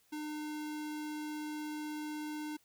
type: tone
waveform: square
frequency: 302.7 Hz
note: D#4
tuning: 48 cents flat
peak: -39 dBFS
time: 0.12-2.57 s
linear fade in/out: 10 ms
effects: white hiss -70 dBFS RMS until 2.64 s

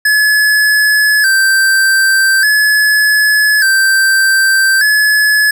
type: tone with vibrato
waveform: square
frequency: 1633 Hz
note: G#6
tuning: 30 cents flat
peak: -8 dBFS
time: 0.05-5.51 s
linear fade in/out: 5 ms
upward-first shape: square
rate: 0.42 Hz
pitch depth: 76 cents each way
effects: none

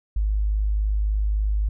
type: tone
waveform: sine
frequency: 51.8 Hz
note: G#1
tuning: 4 cents flat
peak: -19 dBFS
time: 0.16-1.69 s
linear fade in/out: 5 ms
effects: none

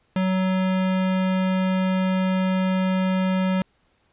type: tone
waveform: square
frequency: 187.1 Hz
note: F#3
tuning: 20 cents sharp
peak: -20 dBFS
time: 0.16-3.62 s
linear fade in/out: 2 ms
effects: pink hiss -65 dBFS RMS until 4.12 s + resampled to 8000 Hz

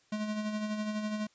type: tone with tremolo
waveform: square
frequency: 212.7 Hz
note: G#3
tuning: 42 cents sharp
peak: -31 dBFS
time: 0.12-1.27 s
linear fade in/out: 5 ms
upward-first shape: sine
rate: 12 Hz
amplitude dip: 45%
effects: white hiss -67 dBFS RMS until 1.34 s + resampled to 16000 Hz

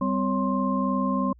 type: tone cluster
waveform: sine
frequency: 195.3 / 258.1 / 554 / 1054 Hz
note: G3 / C4 / C#5 / C6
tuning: -6 / -23 / -1 / +12 cents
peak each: -26 / -26 / -32 / -28 dBFS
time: 0.01-1.33 s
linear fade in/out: 5 ms
effects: added 60 Hz sine -50 dBFS peak until 1.39 s

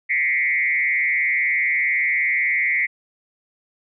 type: tone with frequency modulation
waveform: sine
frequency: 2093 Hz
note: C7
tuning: in tune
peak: -17 dBFS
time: 0.09-2.87 s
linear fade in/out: 20 ms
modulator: 145 Hz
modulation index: 1.2
effects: none

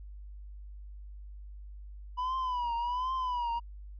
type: tone with vibrato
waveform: triangle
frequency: 987.8 Hz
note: B5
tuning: in tune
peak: -28 dBFS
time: 2.17-3.6 s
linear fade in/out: 20 ms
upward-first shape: triangle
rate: 1.3 Hz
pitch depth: 110 cents each way
effects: added 50 Hz sine -43 dBFS peak until 3.99 s + resampled to 11025 Hz

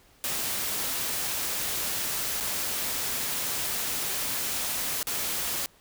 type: noise with dropouts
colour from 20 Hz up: white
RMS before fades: -30 dBFS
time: 0.24-5.66 s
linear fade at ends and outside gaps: 0 ms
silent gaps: 2.402-2.407 / 5.029-5.07 s
effects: pink hiss -59 dBFS RMS until 5.8 s

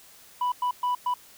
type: tone bursts at uneven times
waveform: sine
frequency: 987.8 Hz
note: B5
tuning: in tune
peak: -20 dBFS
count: 4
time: 0.41-0.52 / 0.62-0.71 / 0.83-0.95 / 1.06-1.14 s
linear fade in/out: 5 ms
effects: tanh soft clip ceiling -22 dBFS + white hiss -52 dBFS RMS until 1.37 s

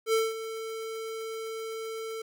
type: tone with ADSR envelope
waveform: square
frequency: 446.1 Hz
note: A4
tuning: 24 cents sharp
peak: -22 dBFS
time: 0.06-2.22 s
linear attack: 72 ms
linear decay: 200 ms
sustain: -13 dB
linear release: 6 ms
effects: none

